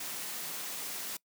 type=high-pass noise; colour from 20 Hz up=white; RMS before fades=-39 dBFS; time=0-1.17 s; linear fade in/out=5 ms; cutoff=130 Hz; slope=96 dB/octave; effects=noise-tail reverb RT60 0.1 s tail -22 dB re dry